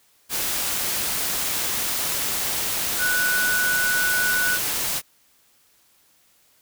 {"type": "tone in noise", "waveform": "sine", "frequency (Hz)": 1480, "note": "F#6", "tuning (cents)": 0, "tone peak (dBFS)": -20, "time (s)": [2.98, 4.59], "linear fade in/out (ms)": 50, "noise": "white", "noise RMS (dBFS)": -25, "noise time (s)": [0.29, 5.02], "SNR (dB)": 2, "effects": ["white hiss -60 dBFS RMS until 6.61 s"]}